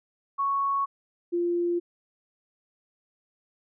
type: tone pair in turn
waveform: sine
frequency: 1108.7 / 346.9 Hz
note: C#6 / F4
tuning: 0 / -12 cents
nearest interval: octave + minor sixth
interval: 2012 cents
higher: first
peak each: -23 dBFS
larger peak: neither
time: 0.38-0.86 / 1.32-1.8 s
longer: neither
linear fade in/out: 20 ms
effects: none